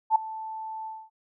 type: tone with ADSR envelope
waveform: sine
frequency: 880 Hz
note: A5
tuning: in tune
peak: -14 dBFS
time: 0.1-1.1 s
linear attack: 56 ms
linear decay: 5 ms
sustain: -19 dB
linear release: 240 ms
effects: none